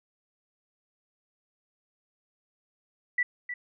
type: tone with echo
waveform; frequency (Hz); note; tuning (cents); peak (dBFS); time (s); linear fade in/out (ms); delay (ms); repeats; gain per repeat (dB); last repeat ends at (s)
sine; 1963; B6; -11; -22; 3.18-3.23; 5; 310; 1; -10; 3.54
effects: none